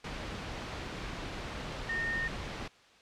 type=tone in noise; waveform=sine; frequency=1834 Hz; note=A#6; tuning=29 cents flat; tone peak=-31 dBFS; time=1.89-2.28 s; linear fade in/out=5 ms; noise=pink; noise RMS=-39 dBFS; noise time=0.04-2.68 s; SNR=+5 dB; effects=white hiss -59 dBFS RMS until 3.01 s + low-pass 4000 Hz 12 dB/octave